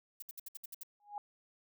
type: noise bursts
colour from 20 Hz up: violet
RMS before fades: -45 dBFS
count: 8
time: 0.2-0.833 s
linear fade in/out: 5 ms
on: 24 ms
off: 63 ms
type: tone with exponential growth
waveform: sine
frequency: 824 Hz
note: G#5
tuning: 14 cents flat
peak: -35 dBFS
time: 1-1.18 s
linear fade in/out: 1 ms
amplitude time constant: 39 ms
effects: none